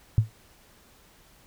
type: tone with exponential decay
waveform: sine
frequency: 110 Hz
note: A2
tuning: in tune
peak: -12 dBFS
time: 0.18-0.3 s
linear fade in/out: 0 ms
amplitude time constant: 26 ms
effects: pink hiss -57 dBFS RMS until 1.46 s